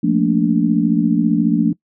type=chord; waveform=sine; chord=Bb major seventh; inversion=second; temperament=just; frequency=174.81 / 218.5 / 233.1 / 291.4 Hz; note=F3 / A3 / Bb3 / D4; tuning=+2 / -12 / 0 / -13 cents; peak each=-18 / -18 / -18 / -17 dBFS; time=0.03-1.73 s; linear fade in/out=10 ms; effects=noise-tail reverb RT60 0.1 s tail -22 dB re dry